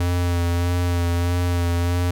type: tone with vibrato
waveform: square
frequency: 87.31 Hz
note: F2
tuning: in tune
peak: -19 dBFS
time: 0-2.11 s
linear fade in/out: 5 ms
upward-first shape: sine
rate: 1.6 Hz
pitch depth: 22 cents each way
effects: none